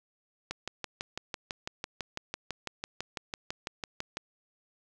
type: click train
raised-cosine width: 0.2 ms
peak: -17 dBFS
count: 23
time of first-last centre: 0.51-4.171 s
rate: 6.01 Hz
effects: none